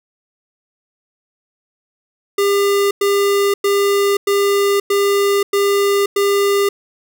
square tone bursts, 401.2 Hz, G4, 40 cents sharp, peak -13 dBFS, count 7, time 2.38-6.69 s, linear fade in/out 5 ms, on 530 ms, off 100 ms, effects none

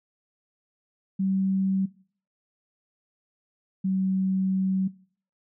sine tone pair in turn, 191.8 / 189.71 Hz, G3 / F#3, -37 / +44 cents, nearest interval unison, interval 19 cents, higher first, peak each -22 dBFS, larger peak neither, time 1.19-1.86 / 3.84-4.88 s, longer second, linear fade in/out 10 ms, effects noise-tail reverb RT60 0.5 s tail -20 dB re dry

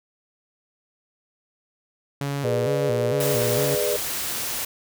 sawtooth tone with vibrato, 129.2 Hz, C3, 21 cents flat, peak -21 dBFS, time 2.21-3.75 s, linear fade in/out 2 ms, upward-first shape square, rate 2.2 Hz, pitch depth 150 cents each way
sine chord, G# diminished, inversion none, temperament equal with one note detuned, 415.3 / 493.9 / 599.3 Hz, G#4 / B4 / D5, 0 / 0 / +35 cents, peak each -26 dBFS, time 2.44-3.97 s, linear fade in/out 10 ms
white noise, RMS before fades -28 dBFS, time 3.2-4.65 s, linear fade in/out 5 ms
effects none

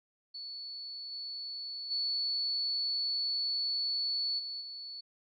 sine tone with level steps, 4435 Hz, C#8, in tune, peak -40 / -38 / -30 / -37 / -41 dBFS, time 0.34-5.01 s, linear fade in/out 10 ms, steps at 1.11 / 1.9 / 4.38 / 4.6 s, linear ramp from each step 20 ms, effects none

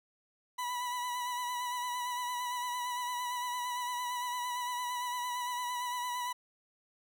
40% pulse tone with vibrato, 984 Hz, B5, 7 cents flat, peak -33 dBFS, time 0.58-6.33 s, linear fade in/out 10 ms, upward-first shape sine, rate 8.8 Hz, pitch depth 29 cents each way, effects none

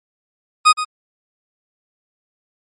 40% pulse tone with echo, 1244.5 Hz, D#6, in tune, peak -6 dBFS, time 0.65-0.73 s, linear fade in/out 20 ms, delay 120 ms, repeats 1, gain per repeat -12 dB, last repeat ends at 0.85 s, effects MP3 48 kbps

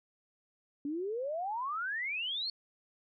sine exponential sweep, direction up, 277.2 to 4448 Hz, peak -33 dBFS, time 0.85-2.5 s, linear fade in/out 2 ms, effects none

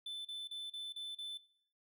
triangle tone bursts, 3520 Hz, A7, in tune, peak -39 dBFS, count 6, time 0.06-1.375 s, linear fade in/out 5 ms, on 190 ms, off 35 ms, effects noise-tail reverb RT60 0.7 s tail -21 dB re dry

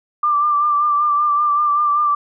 sine tone with vibrato, 1182 Hz, D6, 11 cents sharp, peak -13 dBFS, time 0.23-2.15 s, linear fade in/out 5 ms, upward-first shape sine, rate 5.2 Hz, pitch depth 32 cents each way, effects none

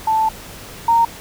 sine tone pair in turn, 880 / 924.9 Hz, A5 / A#5, 0 / -14 cents, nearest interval minor second, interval 86 cents, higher second, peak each -13 / -10 dBFS, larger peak second, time 0.07-0.29 / 0.88-1.05 s, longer first, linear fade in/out 5 ms, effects pink hiss -36 dBFS RMS until 1.2 s

